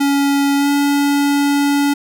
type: tone with pitch glide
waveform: square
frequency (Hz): 280.8 to 284.7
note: C#4 to C#4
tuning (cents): +22 to +46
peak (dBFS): -13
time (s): 0-1.94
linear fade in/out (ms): 10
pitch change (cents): +24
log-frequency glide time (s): 0.56-0.69
effects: none

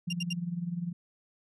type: tone with tremolo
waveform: sine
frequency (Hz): 173.2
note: F3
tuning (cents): -14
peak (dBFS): -28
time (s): 0.07-0.93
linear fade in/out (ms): 10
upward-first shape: sine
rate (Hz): 20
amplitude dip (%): 75
type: tone bursts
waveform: 30% pulse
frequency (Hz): 2794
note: F7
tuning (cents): 0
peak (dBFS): -29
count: 3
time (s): 0.1-0.331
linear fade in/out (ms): 5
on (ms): 29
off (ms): 72
effects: resampled to 24000 Hz

